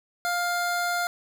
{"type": "tone pair together", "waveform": "square", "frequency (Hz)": [702, 1404], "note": ["F5", "F6"], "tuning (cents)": [9, 9], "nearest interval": "octave", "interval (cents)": 1200, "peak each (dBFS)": -28, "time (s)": [0.25, 1.07], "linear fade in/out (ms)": 0, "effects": []}